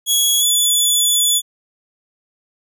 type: tone with pitch glide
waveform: 15% pulse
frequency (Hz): 3341 to 3449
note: G#7 to A7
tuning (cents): +10 to -35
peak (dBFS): -6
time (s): 0.06-1.42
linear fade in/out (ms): 50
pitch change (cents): +55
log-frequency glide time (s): 0.39-0.45
effects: none